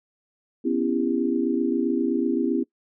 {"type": "chord", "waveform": "sine", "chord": "C# half-diminished seventh", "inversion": "third", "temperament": "just", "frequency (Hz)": [249.5, 277.2, 332.6, 399.1], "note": ["B3", "C#4", "E4", "G4"], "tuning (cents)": [18, 0, 16, 31], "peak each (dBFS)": [-25, -26, -25, -29], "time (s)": [0.64, 2.64], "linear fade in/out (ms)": 20, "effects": ["noise-tail reverb RT60 0.1 s tail -22 dB re dry"]}